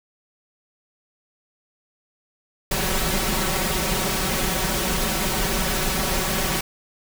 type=noise with comb filter; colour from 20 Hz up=pink; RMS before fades=-23 dBFS; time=2.71-6.61 s; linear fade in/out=5 ms; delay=5.3 ms; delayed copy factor=+0.95; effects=none